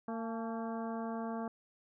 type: harmonic tone with a mistuned harmonic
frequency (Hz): 227.7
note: A#3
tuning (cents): -40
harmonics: 1 / 2 / 3 / 4 / 5 / 6 / 7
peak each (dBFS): -38 / -44 / -43 / -46 / -48 / -54 / -55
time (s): 0.08-1.48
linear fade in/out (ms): 2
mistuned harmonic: 4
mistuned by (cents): -64
effects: none